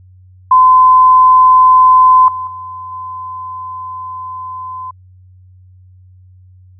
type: tone with level steps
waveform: sine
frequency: 1023 Hz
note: C6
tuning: 39 cents flat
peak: -3 / -18 / -24 / -22 dBFS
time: 0.51-4.91 s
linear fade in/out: 5 ms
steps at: 2.28 / 2.47 / 2.92 s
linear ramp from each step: 2 ms
effects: added 92 Hz sine -39 dBFS peak until 6.79 s